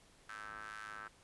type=ring-modulated tone; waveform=sawtooth; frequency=106 Hz; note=G#2; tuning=36 cents sharp; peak=-39 dBFS; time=0.29-1.08 s; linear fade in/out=5 ms; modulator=1430 Hz; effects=pink hiss -65 dBFS RMS until 1.23 s + resampled to 24000 Hz